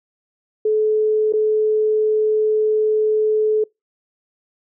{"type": "tone with dropouts", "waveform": "sine", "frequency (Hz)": 430.6, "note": "A4", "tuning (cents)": -37, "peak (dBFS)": -14, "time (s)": [0.65, 3.64], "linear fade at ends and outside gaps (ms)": 5, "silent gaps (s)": [1.325, 1.335], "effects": ["noise-tail reverb RT60 0.2 s tail -26 dB re dry"]}